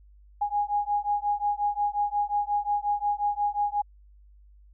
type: beating tone pair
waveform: sine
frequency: 821 / 826.6 Hz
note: G#5 / G#5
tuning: -20 / -8 cents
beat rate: 5.6 Hz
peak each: -27 dBFS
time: 0.41-3.82 s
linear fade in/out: 10 ms
effects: added 50 Hz sine -51 dBFS peak until 4.73 s